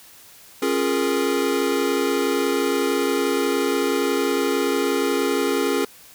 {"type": "chord", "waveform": "square", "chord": "Bb minor seventh", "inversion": "first", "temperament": "equal with one note detuned", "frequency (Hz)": [272.9, 349.2, 415.3, 466.2], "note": ["Db4", "F4", "Ab4", "Bb4"], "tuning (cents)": [-27, 0, 0, 0], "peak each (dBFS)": [-25, -27, -24, -27], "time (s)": [0.62, 5.85], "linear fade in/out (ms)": 5, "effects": ["white hiss -47 dBFS RMS until 6.14 s"]}